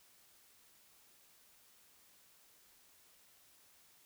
silence, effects white hiss -66 dBFS RMS until 4.05 s

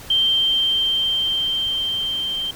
sine tone with level ramp, 3142 Hz, G7, 3 cents sharp, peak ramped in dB -14 to -22 dBFS, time 0.1-2.51 s, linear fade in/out 5 ms, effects pink hiss -39 dBFS RMS until 2.55 s

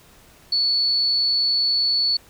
sine tone, 4435 Hz, C#8, in tune, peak -17 dBFS, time 0.52-2.17 s, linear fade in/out 5 ms, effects pink hiss -51 dBFS RMS until 2.29 s

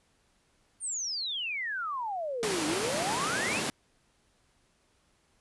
sine exponential two-way sweep, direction down then up, 9200 to 293.7 to 2901 Hz, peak -31 dBFS, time 0.8-3.62 s, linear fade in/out 50 ms, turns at 2.66 s
pink high-pass noise, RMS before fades -32 dBFS, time 2.43-3.7 s, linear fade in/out 0 ms, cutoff 190 Hz, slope 12 dB/octave
effects pink hiss -69 dBFS RMS until 5.4 s + resampled to 24000 Hz

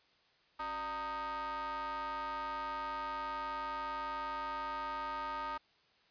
square ring-modulated tone, 161.4 Hz, E3, 36 cents flat, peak -35 dBFS, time 0.59-5.58 s, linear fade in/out 10 ms, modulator 1080 Hz, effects white hiss -69 dBFS RMS until 6.1 s + resampled to 11025 Hz

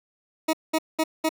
20% pulse tone bursts, 317.4 Hz, D#4, 35 cents sharp, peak -15 dBFS, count 4, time 0.48-1.292 s, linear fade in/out 10 ms, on 53 ms, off 200 ms, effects none

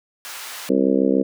pink high-pass noise, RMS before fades -34 dBFS, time 0.25-0.69 s, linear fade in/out 0 ms, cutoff 1100 Hz, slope 12 dB/octave
harmonic tone, 66.9 Hz, C2, 39 cents sharp, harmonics 3 / 4 / 5 / 6 / 7 / 8 / 9, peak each -22 / -19 / -22 / -26 / -22 / -25 / -34 dBFS, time 0.69-1.23 s, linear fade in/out 10 ms
effects none

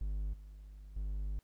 triangle tone with level steps, 50.4 Hz, G1, 49 cents sharp, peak -32 / -46 / -33 dBFS, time 0.01-1.39 s, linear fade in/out 0 ms, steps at 0.33 / 0.96 s, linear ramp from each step 5 ms, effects pink hiss -75 dBFS RMS until 1.43 s

